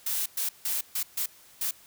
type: noise bursts at uneven times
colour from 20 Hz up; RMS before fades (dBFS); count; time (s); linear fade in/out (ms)
blue; -29; 6; 0.06-0.26 / 0.37-0.49 / 0.65-0.81 / 0.95-1.03 / 1.17-1.26 / 1.61-1.71; 5
effects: white hiss -55 dBFS RMS until 1.86 s